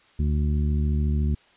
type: harmonic tone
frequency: 73.9 Hz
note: D2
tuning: 11 cents sharp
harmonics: 1 / 2 / 3 / 4 / 5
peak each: -21 / -28 / -30 / -42 / -41 dBFS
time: 0.19-1.35 s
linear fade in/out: 5 ms
effects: white hiss -57 dBFS RMS until 1.56 s + resampled to 8000 Hz